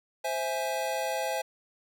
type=chord; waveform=square; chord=C augmented; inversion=none; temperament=equal; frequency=523.3 / 659.3 / 830.6 Hz; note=C5 / E5 / G#5; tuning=0 / 0 / 0 cents; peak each=-34 dBFS; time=0.24-1.42 s; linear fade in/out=10 ms; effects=none